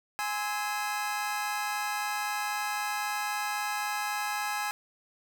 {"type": "chord", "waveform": "25% pulse", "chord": "Ab augmented", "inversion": "none", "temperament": "just", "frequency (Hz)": [830.6, 1038.3, 1297.8], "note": ["Ab5", "C6", "E6"], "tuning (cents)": [0, -14, -27], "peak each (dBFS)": [-28, -34, -33], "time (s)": [0.19, 4.71], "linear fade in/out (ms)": 0, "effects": []}